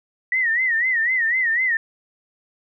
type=tone with vibrato; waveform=sine; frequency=1927 Hz; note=B6; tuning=43 cents flat; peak=-17 dBFS; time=0.32-1.77 s; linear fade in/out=2 ms; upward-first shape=sine; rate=4 Hz; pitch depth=130 cents each way; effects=none